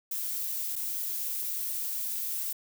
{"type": "noise with dropouts", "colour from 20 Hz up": "violet", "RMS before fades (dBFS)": -33, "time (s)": [0.11, 2.53], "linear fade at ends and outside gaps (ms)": 5, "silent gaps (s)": [0.757, 0.761], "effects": []}